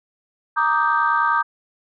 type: chord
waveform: sine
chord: Eb major seventh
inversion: second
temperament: equal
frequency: 932.3 / 1174.7 / 1244.5 / 1568 Hz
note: Bb5 / D6 / Eb6 / G6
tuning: 0 / 0 / 0 / 0 cents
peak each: -21 dBFS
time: 0.56-1.43 s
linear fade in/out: 20 ms
effects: tanh soft clip ceiling -6 dBFS